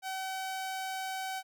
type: tone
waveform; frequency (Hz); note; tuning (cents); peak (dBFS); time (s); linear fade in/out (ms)
sawtooth; 761; F#5; +48; -31; 0.02-1.43; 50
effects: none